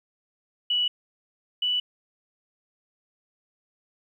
sine tone pair in turn, 2945 / 2964 Hz, F#7 / F#7, -9 / +2 cents, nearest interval unison, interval 11 cents, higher second, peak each -21 / -22 dBFS, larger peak first, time 0.7-0.88 / 1.62-1.8 s, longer neither, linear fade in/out 5 ms, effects 10-bit

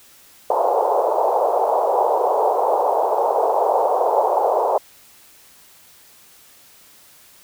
white band-pass noise, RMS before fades -18 dBFS, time 0.5-4.78 s, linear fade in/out 5 ms, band 430 to 920 Hz, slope 48 dB/octave, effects white hiss -49 dBFS RMS until 7.43 s

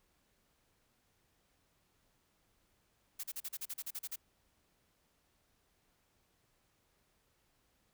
blue noise bursts, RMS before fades -41 dBFS, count 12, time 3.19-4.16 s, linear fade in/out 10 ms, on 46 ms, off 38 ms, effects pink hiss -75 dBFS RMS until 7.93 s

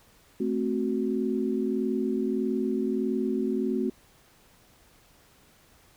sine chord, F# diminished, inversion first, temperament equal, 220 / 261.6 / 370 Hz, A3 / C4 / F#4, 0 / 0 / 0 cents, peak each -29 dBFS, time 0.4-3.9 s, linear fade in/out 5 ms, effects pink hiss -59 dBFS RMS until 5.96 s

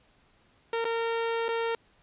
sawtooth tone with dropouts, 459.3 Hz, A#4, 26 cents flat, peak -23 dBFS, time 0.73-1.75 s, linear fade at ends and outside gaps 2 ms, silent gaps 0.844-0.851 / 1.483-1.488 s, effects pink hiss -64 dBFS RMS until 2.02 s + resampled to 8000 Hz

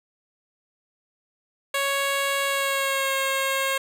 10% pulse tone with pitch glide, 554.4 to 539.6 Hz, C#5 to C#5, 0 to -47 cents, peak -14 dBFS, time 1.74-3.78 s, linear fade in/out 5 ms, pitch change -47 cents, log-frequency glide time 2.46-3.14 s, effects none

